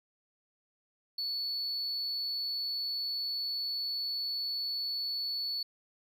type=tone; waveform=triangle; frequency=4435 Hz; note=C#8; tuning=in tune; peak=-30 dBFS; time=1.18-5.63 s; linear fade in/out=5 ms; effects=tanh soft clip ceiling -27 dBFS

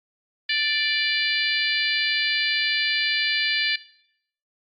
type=harmonic tone; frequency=587.3 Hz; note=D5; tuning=in tune; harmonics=3 / 4 / 5 / 6 / 7 / 8; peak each=-26 / -27 / -28 / -29 / -29 / -30 dBFS; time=0.49-3.76 s; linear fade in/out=5 ms; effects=noise-tail reverb RT60 0.7 s tail -17 dB re dry + MP3 64 kbps

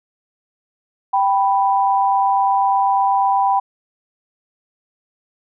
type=tone pair together; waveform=sine; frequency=784 / 987.8 Hz; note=G5 / B5; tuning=0 / 0 cents; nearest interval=major third; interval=400 cents; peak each=-15 / -17 dBFS; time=1.13-3.6 s; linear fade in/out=10 ms; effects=none

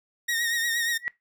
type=tone with vibrato; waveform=sawtooth; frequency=1865 Hz; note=A#6; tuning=in tune; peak=-21 dBFS; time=0.28-0.98 s; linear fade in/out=10 ms; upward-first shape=triangle; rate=8.5 Hz; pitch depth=53 cents each way
type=tone with exponential growth; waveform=sine; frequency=1925 Hz; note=B6; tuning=45 cents flat; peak=-21 dBFS; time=0.98-1.08 s; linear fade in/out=0 ms; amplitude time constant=21 ms
effects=noise-tail reverb RT60 0.2 s tail -21 dB re dry

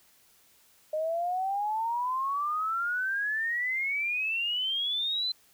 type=exponential sweep; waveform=sine; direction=up; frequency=611 to 4100 Hz; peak=-27 dBFS; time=0.93-5.32 s; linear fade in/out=5 ms; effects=white hiss -62 dBFS RMS until 5.53 s

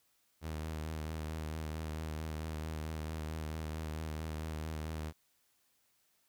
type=tone with vibrato; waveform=sawtooth; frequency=78.4 Hz; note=D#2; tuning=14 cents sharp; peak=-34 dBFS; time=0.41-5.13 s; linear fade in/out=50 ms; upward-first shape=sine; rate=4.5 Hz; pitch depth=32 cents each way; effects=white hiss -74 dBFS RMS until 6.28 s

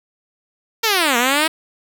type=linear two-way sweep; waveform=5% pulse; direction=down then up; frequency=466.6 to 231.1 to 325.4 Hz; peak=-3 dBFS; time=0.83-1.48 s; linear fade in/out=10 ms; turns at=1.17 s; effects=none

